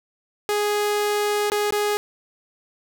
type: tone with dropouts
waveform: sawtooth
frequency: 415.3 Hz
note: G#4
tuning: in tune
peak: -16 dBFS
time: 0.49-1.97 s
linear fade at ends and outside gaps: 0 ms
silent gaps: 1.5-1.519 / 1.707-1.724 s
effects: none